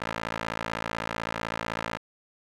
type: tone with band-pass filter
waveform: 15% pulse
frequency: 55.9 Hz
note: A1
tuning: 28 cents sharp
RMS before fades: -33 dBFS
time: 0-1.98 s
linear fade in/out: 20 ms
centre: 1500 Hz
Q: 0.86
effects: none